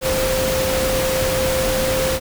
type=tone in noise; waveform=sine; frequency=522 Hz; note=C5; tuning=4 cents flat; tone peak=-19 dBFS; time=0.01-2.2 s; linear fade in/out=50 ms; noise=pink; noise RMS=-22 dBFS; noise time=0.01-2.2 s; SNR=0 dB; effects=none

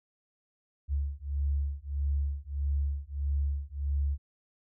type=beating tone pair; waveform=sine; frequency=70 / 71.6 Hz; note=C#2 / D2; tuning=+18 / -43 cents; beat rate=1.6 Hz; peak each=-31 dBFS; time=0.88-4.18 s; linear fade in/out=50 ms; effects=none

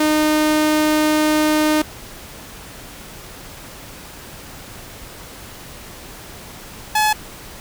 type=tone pair in turn; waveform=sawtooth; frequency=306.4 / 854.2 Hz; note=D#4 / G#5; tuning=-27 / +48 cents; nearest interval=octave + tritone; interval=1775 cents; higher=second; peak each=-10 dBFS; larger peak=neither; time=0-1.82 / 6.95-7.13 s; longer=first; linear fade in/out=5 ms; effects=pink hiss -37 dBFS RMS until 7.6 s

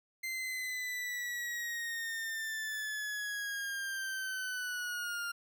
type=linear sweep; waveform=40% pulse; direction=down; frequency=2082 to 1396.9 Hz; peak=-35 dBFS; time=0.23-5.32 s; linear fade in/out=10 ms; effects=none

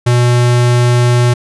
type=tone; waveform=square; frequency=121.7 Hz; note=B2; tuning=25 cents flat; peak=-8 dBFS; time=0.06-1.34 s; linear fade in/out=10 ms; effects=resampled to 24000 Hz

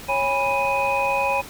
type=tone cluster; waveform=sine; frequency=551 / 818 / 984 / 2499 Hz; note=C#5 / G#5 / B5 / D#7; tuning=-11 / -26 / -7 / +7 cents; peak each=-24 dBFS; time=0.08-1.42 s; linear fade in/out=20 ms; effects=tanh soft clip ceiling -10 dBFS + pink hiss -39 dBFS RMS until 1.49 s

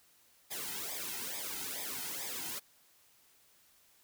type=noise with flanger; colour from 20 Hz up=white; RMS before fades=-40 dBFS; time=0.5-2.6 s; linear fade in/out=20 ms; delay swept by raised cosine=0.69 to 1.79 ms; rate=2.3 Hz; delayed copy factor=-0.85; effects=white hiss -66 dBFS RMS until 4.03 s

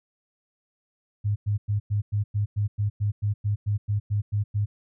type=tone bursts; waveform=sine; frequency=103.5 Hz; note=G#2; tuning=5 cents flat; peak=-21 dBFS; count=16; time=1.24-4.66 s; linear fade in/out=20 ms; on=120 ms; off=100 ms; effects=none

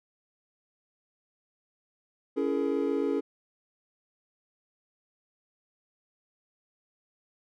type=chord; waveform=triangle; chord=A# half-diminished seventh; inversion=first; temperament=just; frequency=279.7 / 335.6 / 419.5 / 466.2 Hz; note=C#4 / E4 / G#4 / A#4; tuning=+16 / +31 / +17 / 0 cents; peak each=-28 / -31 / -28 / -31 dBFS; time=2.36-3.21 s; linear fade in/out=20 ms; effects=none

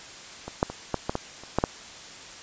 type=clicks; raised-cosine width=1 ms; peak=-20 / -6 / -20 / -10 / -11 / -12 / -28 / -7 / -6 dBFS; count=9; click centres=0.48 / 0.629 / 0.7 / 0.943 / 1.095 / 1.154 / 1.436 / 1.586 / 1.639 s; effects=white hiss -43 dBFS RMS until 2.42 s + resampled to 16000 Hz

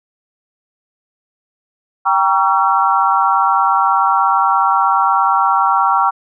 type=chord; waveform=sine; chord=G diminished seventh; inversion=none; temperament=just; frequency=784 / 940.8 / 1128.9 / 1354.7 Hz; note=G5 / Bb5 / Db6 / Fb6; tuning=0 / +16 / +31 / +47 cents; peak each=-16 dBFS; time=2.05-6.11 s; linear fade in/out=20 ms; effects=none

